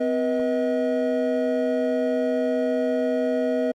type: tone cluster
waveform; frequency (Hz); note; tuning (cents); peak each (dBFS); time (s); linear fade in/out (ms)
triangle; 255.9 / 484 / 635; C4 / B4 / D#5; -38 / -35 / +35; -23; 0-3.72; 10
effects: Opus 32 kbps